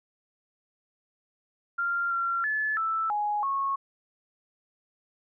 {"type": "tone with pitch steps", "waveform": "sine", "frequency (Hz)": [1390, 1371, 1727, 1321, 833, 1097], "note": ["F6", "F6", "A6", "E6", "G#5", "C#6"], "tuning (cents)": [-9, -32, -33, 3, 5, -18], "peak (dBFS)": -25, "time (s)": [1.78, 3.76], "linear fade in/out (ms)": 10, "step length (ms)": 330, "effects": []}